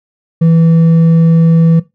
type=tone with hard clipping; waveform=sine; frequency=164.6 Hz; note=E3; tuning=2 cents flat; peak=-6 dBFS; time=0.41-1.8 s; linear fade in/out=10 ms; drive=4 dB; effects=noise-tail reverb RT60 0.2 s tail -17 dB re dry